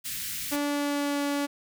white band-stop noise, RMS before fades -34 dBFS, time 0.04-0.57 s, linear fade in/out 20 ms, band 240 to 1700 Hz, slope 24 dB/octave
sawtooth tone with pitch glide, 289.2 to 285.5 Hz, D4 to D4, -27 to -49 cents, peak -22 dBFS, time 0.51-1.47 s, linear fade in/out 20 ms, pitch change -22 cents, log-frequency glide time 0.65-1.23 s
effects none

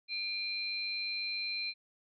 sine tone pair together, 2400 / 4106 Hz, D7 / C8, +37 / -33 cents, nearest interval major sixth, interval 930 cents, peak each -37 / -36 dBFS, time 0.08-1.74 s, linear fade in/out 50 ms, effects none

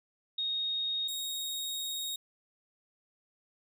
sine / sawtooth tone pair in turn, 3729 / 3753 Hz, A#7 / A#7, 0 / +11 cents, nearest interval unison, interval 11 cents, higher second, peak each -30 / -31 dBFS, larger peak first, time 0.38-1.08 / 1.08-2.16 s, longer second, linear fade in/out 5 ms, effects none

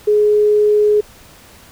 sine tone, 419.7 Hz, G#4, 18 cents sharp, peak -9 dBFS, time 0.07-1.01 s, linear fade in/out 10 ms, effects pink hiss -43 dBFS RMS until 1.71 s

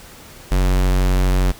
square tone, 46.25 Hz, F#1, in tune, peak -14 dBFS, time 0.51-1.52 s, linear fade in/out 10 ms, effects pink hiss -41 dBFS RMS until 1.59 s

